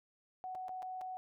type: tone with dropouts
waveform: sine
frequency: 744 Hz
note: F#5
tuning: 9 cents sharp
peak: -40 dBFS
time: 0.44-1.17 s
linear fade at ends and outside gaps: 0 ms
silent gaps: 0.549-0.553 / 0.683-0.692 / 0.822-0.828 / 1.011-1.015 s
effects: none